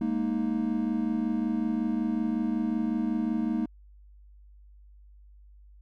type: chord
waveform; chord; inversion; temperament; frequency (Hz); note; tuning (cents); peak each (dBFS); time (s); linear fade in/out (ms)
triangle; Ab suspended second; none; equal; 207.7 / 233.1 / 311.1; Ab3 / Bb3 / Eb4; 0 / 0 / 0; -30 / -26 / -29; 0.01-3.66; 5
effects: added 50 Hz sine -50 dBFS peak until 5.81 s